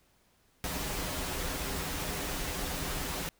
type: noise with comb filter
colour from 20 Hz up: pink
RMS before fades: -35 dBFS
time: 0.64-3.29 s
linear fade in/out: 0 ms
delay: 8.9 ms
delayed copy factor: -0.6
effects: pink hiss -68 dBFS RMS until 3.39 s